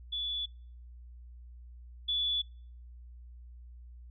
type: tone pair in turn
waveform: sine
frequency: 3442 / 3442 Hz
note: A7 / A7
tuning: -39 / -39 cents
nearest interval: unison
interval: 0 cents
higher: neither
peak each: -32 / -28 dBFS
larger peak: second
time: 0.12-0.46 / 2.08-2.42 s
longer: neither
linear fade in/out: 10 ms
effects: noise-tail reverb RT60 0.5 s tail -26 dB re dry + added 60 Hz sine -47 dBFS peak until 4.1 s